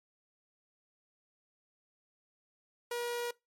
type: tone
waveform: sawtooth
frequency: 479 Hz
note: A#4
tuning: 47 cents sharp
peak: -30 dBFS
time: 2.91-3.31 s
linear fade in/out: 5 ms
effects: noise-tail reverb RT60 0.2 s tail -22 dB re dry + MP3 64 kbps